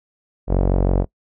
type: tone with low-pass filter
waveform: sawtooth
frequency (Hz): 46.25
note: F#1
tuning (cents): 0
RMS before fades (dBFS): -17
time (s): 0.47-1.06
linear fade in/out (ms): 50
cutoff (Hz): 600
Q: 1.7
effects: noise-tail reverb RT60 0.1 s tail -22 dB re dry